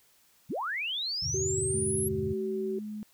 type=linear sweep; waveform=sine; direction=up; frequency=91 to 11410 Hz; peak=-30 dBFS; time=0.49-2.09 s; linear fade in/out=20 ms
type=chord; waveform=sine; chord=E minor seventh; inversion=none; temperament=just; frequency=82.41 / 98.89 / 123.61 / 148.33 Hz; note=E2 / G2 / B2 / D3; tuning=0 / +16 / +2 / +18 cents; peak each=-39 / -38 / -39 / -38 dBFS; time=1.22-2.34 s; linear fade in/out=10 ms
type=tone; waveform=sine; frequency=380.8 Hz; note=F#4; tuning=50 cents sharp; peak=-30 dBFS; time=1.34-2.79 s; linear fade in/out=5 ms
type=tone with pitch glide; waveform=sine; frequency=214.1 to 212.1 Hz; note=A3 to G#3; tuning=-47 to +37 cents; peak=-35 dBFS; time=1.74-3.03 s; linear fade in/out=0 ms; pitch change=-16 cents; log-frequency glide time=2.42-2.57 s
effects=white hiss -64 dBFS RMS until 3.13 s